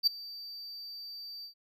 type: tone with ADSR envelope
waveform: triangle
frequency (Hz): 4640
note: D8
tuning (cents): -22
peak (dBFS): -18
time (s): 0.03-1.54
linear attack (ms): 40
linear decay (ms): 8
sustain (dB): -22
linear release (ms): 100
effects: none